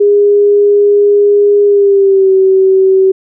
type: tone with pitch glide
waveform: sine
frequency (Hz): 408.9 to 381.5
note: G#4 to G4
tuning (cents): -27 to -47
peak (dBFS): -4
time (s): 0-3.12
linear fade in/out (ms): 10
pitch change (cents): -120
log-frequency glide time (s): 1.65-2.31
effects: none